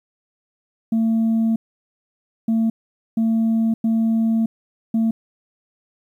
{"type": "tone bursts at uneven times", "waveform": "sine", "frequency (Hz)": 225, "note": "A3", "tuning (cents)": 39, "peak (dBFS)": -13, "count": 5, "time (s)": [[0.92, 1.56], [2.48, 2.7], [3.17, 3.74], [3.84, 4.46], [4.94, 5.11]], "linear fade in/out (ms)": 5, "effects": ["tanh soft clip ceiling -14 dBFS", "9-bit"]}